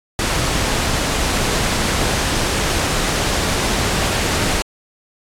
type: noise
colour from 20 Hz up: pink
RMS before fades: -18 dBFS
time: 0.19-4.62 s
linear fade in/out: 0 ms
effects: low-pass 9000 Hz 12 dB/octave + AAC 64 kbps